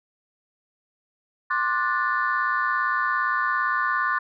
sine chord, D dominant seventh, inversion third, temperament just, 1057.2 / 1174.7 / 1468.3 / 1762 Hz, C6 / D6 / F#6 / A6, +18 / 0 / -14 / +2 cents, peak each -26 dBFS, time 1.5-4.19 s, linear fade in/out 10 ms, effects tanh soft clip ceiling -12 dBFS

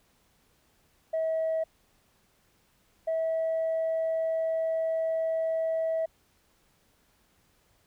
sine tone pair in turn, 644 / 648.5 Hz, E5 / E5, -41 / -28 cents, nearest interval unison, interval 13 cents, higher second, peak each -24 dBFS, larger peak neither, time 1.13-1.64 / 3.07-6.06 s, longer second, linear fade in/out 10 ms, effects tanh soft clip ceiling -23 dBFS + pink hiss -67 dBFS RMS until 7.86 s

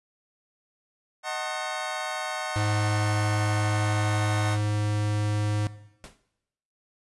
25% pulse chord, D# diminished seventh, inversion none, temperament just, 622.3 / 746.7 / 896 / 1075.3 Hz, D#5 / F#5 / A5 / C6, 0 / +16 / +31 / +47 cents, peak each -31 / -29 / -33 / -33 dBFS, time 1.23-4.58 s, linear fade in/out 50 ms
square tone, 104.9 Hz, G#2, 18 cents sharp, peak -25 dBFS, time 2.56-5.67 s, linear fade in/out 0 ms
pink noise with exponential decay, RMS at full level -40 dBFS, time 6.04-6.22 s, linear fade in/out 0 ms, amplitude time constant 38 ms
effects noise-tail reverb RT60 0.9 s tail -17 dB re dry + resampled to 24000 Hz

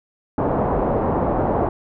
white low-pass noise, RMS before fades -20 dBFS, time 0.38-1.69 s, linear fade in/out 2 ms, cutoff 840 Hz, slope 24 dB/octave, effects none

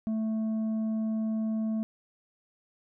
sine tone with tanh clipping, 220 Hz, A3, in tune, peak -28 dBFS, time 0.07-1.83 s, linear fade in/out 0 ms, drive 5 dB, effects none

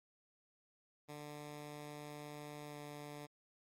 10% pulse tone with pitch glide, 148.1 to 146.99 Hz, D3 to D3, +15 to +2 cents, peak -39 dBFS, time 1.08-3.27 s, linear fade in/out 20 ms, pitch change -13 cents, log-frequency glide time 2.67-2.76 s, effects MP3 64 kbps

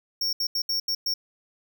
square tone bursts at uneven times, 5500 Hz, F8, 27 cents flat, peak -24 dBFS, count 6, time 0.21-0.33 / 0.4-0.47 / 0.55-0.62 / 0.69-0.8 / 0.88-0.95 / 1.06-1.14 s, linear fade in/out 5 ms, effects none

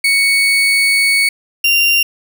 35% pulse tone pair in turn, 2224 / 2776 Hz, C#7 / F7, +5 / -11 cents, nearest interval major third, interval 384 cents, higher second, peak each -8 dBFS, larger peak neither, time 0.04-1.29 / 1.64-2.03 s, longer first, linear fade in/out 5 ms, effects none

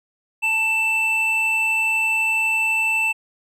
triangle tone pair together, 882 / 2658 Hz, A5 / E7, +4 / +14 cents, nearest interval octave + perfect fifth, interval 1910 cents, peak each -27 / -16 dBFS, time 0.42-3.13 s, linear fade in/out 20 ms, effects none

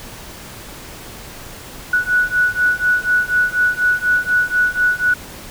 sine beating tone pair, 1471 / 1475.1 Hz, F#6 / F#6, -11 / -6 cents, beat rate 4.1 Hz, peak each -17 / -16 dBFS, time 1.93-5.14 s, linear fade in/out 5 ms, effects pink hiss -35 dBFS RMS until 5.5 s

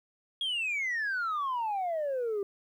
sine exponential sweep, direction down, 3322 to 390 Hz, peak -27 dBFS, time 0.41-2.43 s, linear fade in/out 2 ms, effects tanh soft clip ceiling -27 dBFS + 11-bit

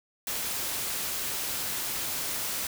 white noise, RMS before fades -32 dBFS, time 0.27-2.67 s, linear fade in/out 2 ms, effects none

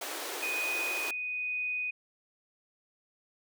pink high-pass noise, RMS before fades -38 dBFS, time 0.01-1.11 s, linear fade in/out 5 ms, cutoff 320 Hz, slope 48 dB/octave
sine tone with tremolo, 2489 Hz, D#7, in tune, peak -30 dBFS, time 0.42-1.91 s, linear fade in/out 10 ms, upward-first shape sine, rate 1 Hz, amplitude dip 25%
effects none

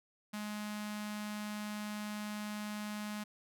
sawtooth tone with notch filter, 210 Hz, G#3, 19 cents sharp, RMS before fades -41 dBFS, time 0.33-3.24 s, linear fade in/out 10 ms, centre 430 Hz, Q 0.8, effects none

